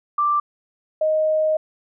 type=tone pair in turn; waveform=sine; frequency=1177 / 623.5 Hz; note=D6 / D#5; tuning=+3 / +3 cents; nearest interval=major seventh; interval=1100 cents; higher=first; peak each=-16 dBFS; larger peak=neither; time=0.18-0.4 / 1.01-1.57 s; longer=second; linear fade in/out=5 ms; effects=none